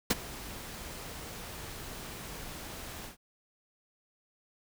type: noise with ADSR envelope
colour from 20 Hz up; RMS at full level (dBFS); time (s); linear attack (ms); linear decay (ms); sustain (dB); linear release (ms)
pink; -23; 0.1-3.17; 8; 29; -20; 120
effects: none